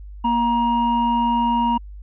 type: tone pair together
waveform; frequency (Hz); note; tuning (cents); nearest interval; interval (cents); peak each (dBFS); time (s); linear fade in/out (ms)
triangle; 236.3 / 945.2; A#3 / A#5; +24 / +24; 2 octaves; 2400; -19 / -16; 0.24-1.78; 10
effects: added 50 Hz sine -34 dBFS peak until 2.02 s + resampled to 8000 Hz